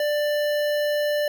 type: tone with notch filter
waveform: square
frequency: 591 Hz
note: D5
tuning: 11 cents sharp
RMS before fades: -23 dBFS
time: 0-1.28 s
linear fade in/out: 2 ms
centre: 7800 Hz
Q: 1
effects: none